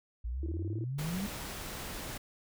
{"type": "exponential sweep", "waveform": "sine", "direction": "up", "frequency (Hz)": [55, 210], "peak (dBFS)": -33, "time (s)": [0.24, 1.27], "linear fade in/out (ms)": 10}
{"type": "tone bursts", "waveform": "sine", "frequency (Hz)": 329.6, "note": "E4", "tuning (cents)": 0, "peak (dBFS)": -37, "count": 8, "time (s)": [0.43, 0.841], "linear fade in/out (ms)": 2, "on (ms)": 33, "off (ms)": 21}
{"type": "noise", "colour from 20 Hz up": "pink", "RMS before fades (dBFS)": -41, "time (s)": [0.98, 2.18], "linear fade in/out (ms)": 10}
{"effects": []}